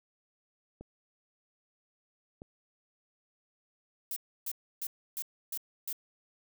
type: clicks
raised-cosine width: 2 ms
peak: -32 dBFS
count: 2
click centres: 0.81 / 2.419 s
type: noise bursts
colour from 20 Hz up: violet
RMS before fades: -36 dBFS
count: 6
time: 4.11-5.928 s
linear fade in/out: 2 ms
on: 53 ms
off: 300 ms
effects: none